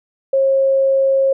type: tone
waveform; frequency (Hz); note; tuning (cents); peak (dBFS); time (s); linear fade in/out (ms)
sine; 540; C#5; -45; -11; 0.33-1.33; 5
effects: none